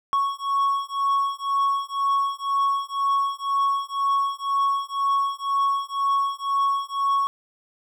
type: beating tone pair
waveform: triangle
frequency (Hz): 1107 / 1109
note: C#6 / C#6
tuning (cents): -3 / 0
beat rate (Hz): 2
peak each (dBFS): -22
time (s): 0.13-7.27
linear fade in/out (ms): 0
effects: none

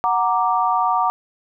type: chord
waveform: sine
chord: Gb augmented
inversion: none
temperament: equal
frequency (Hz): 740 / 932.3 / 1174.7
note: Gb5 / Bb5 / D6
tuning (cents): 0 / 0 / 0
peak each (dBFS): -20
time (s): 0.04-1.1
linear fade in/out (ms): 0
effects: none

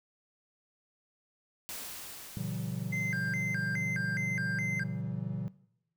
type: noise with exponential decay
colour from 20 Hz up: white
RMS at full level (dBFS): -40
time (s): 1.69-5.01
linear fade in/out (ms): 0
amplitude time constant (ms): 720
type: chord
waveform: triangle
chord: F# dominant seventh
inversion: first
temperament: equal with one note detuned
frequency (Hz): 116.54 / 138.59 / 164.81 / 189.32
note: A#2 / C#3 / E3 / F#3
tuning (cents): 0 / 0 / 0 / +40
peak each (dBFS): -37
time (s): 2.37-5.48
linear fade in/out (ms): 0
type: tone with vibrato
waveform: triangle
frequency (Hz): 1814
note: A#6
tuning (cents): -48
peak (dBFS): -31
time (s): 2.92-4.84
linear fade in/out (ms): 10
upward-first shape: square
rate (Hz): 2.4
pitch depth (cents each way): 230
effects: noise-tail reverb RT60 0.8 s tail -19 dB re dry

